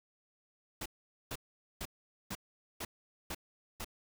pink noise bursts, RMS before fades -40 dBFS, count 7, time 0.81-3.846 s, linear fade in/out 5 ms, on 48 ms, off 450 ms, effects none

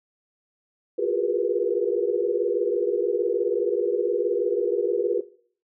sine tone cluster, 346.2 / 361.4 / 407.9 / 473.9 / 492.8 Hz, F4 / F#4 / G#4 / A#4 / B4, -15 / -41 / -31 / +28 / -4 cents, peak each -34 / -28 / -27 / -27 / -28 dBFS, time 0.98-5.21 s, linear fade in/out 10 ms, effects noise-tail reverb RT60 0.5 s tail -18 dB re dry

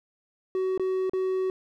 triangle tone with dropouts, 375.5 Hz, F#4, 26 cents sharp, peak -22 dBFS, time 0.55-1.5 s, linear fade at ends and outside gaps 1 ms, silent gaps 0.777-0.796 / 1.096-1.134 s, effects none

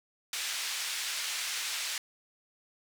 pink band-pass noise, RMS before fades -35 dBFS, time 0.33-1.98 s, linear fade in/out 2 ms, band 2200 to 8800 Hz, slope 12 dB/octave, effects none

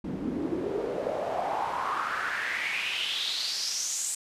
pink noise with band-pass filter sweep, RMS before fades -31 dBFS, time 0.04-4.15 s, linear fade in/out 5 ms, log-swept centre 220 to 8000 Hz, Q 4.7, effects resampled to 32000 Hz

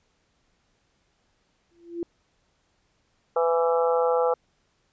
sine tone with exponential growth, 341.4 Hz, F4, 39 cents flat, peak -24 dBFS, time 1.71-2.03 s, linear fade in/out 1 ms, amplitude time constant 68 ms
harmonic tone, 166.7 Hz, E3, 20 cents sharp, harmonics 3 / 4 / 5 / 6 / 7 / 8, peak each -21 / -30 / -27 / -37 / -32 / -32 dBFS, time 3.36-4.34 s, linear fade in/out 5 ms
effects pink hiss -69 dBFS RMS until 4.92 s + resampled to 16000 Hz

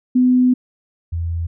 sine tone pair in turn, 251.6 / 83.96 Hz, B3 / E2, +32 / +32 cents, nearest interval octave + perfect fifth, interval 1900 cents, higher first, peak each -10 / -19 dBFS, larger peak first, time 0.15-0.54 / 1.12-1.47 s, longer first, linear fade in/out 10 ms, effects none

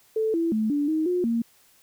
sine tone with pitch steps, 439.6 / 332.7 / 217.5 / 289.9 / 314.3 / 358.4 / 231.6 Hz, A4 / E4 / A3 / D4 / D#4 / F4 / A#3, -2 / +16 / -20 / -22 / +18 / +45 / -11 cents, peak -21 dBFS, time 0.16-1.42 s, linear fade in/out 5 ms, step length 180 ms, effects white hiss -59 dBFS RMS until 1.82 s

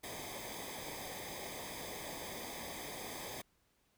pink noise with comb filter, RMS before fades -45 dBFS, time 0.03-3.42 s, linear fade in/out 10 ms, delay 0.71 ms, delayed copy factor -0.8, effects pink hiss -75 dBFS RMS until 3.97 s

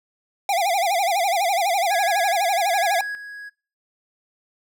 square tone with vibrato, 740 Hz, F#5, in tune, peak -19 dBFS, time 0.49-3.01 s, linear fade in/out 2 ms, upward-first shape sine, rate 12 Hz, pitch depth 180 cents each way
triangle tone with tremolo, 1661.2 Hz, G#6, in tune, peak -24 dBFS, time 1.9-3.5 s, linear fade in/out 20 ms, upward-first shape square, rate 1.2 Hz, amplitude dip 60%
effects noise-tail reverb RT60 0.4 s tail -25 dB re dry

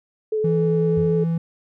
sine tone with vibrato, 431.9 Hz, A4, 32 cents flat, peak -19 dBFS, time 0.32-1.24 s, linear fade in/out 5 ms, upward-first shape sine, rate 9.9 Hz, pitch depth 15 cents each way
triangle tone with pitch glide, 164.81 to 166.05 Hz, E3 to E3, 0 to +13 cents, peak -17 dBFS, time 0.44-1.38 s, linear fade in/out 5 ms, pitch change +13 cents, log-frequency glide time 0.83-1.01 s
sine tone with exponential decay, 90 Hz, F#2, 47 cents flat, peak -24 dBFS, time 0.97-1.28 s, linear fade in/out 5 ms, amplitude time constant 66 ms
effects none

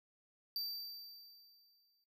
square tone with exponential decay, 4657 Hz, D8, 15 cents flat, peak -36 dBFS, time 0.56-2.04 s, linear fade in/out 1 ms, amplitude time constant 320 ms, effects noise-tail reverb RT60 0.2 s tail -19 dB re dry

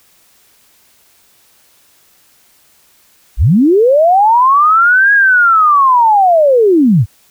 sine linear two-way sweep, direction up then down, 34.65 to 1661.2 to 86.6 Hz, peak -5 dBFS, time 3.37-7.06 s, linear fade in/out 50 ms, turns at 5.13 s, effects white hiss -50 dBFS RMS until 7.3 s

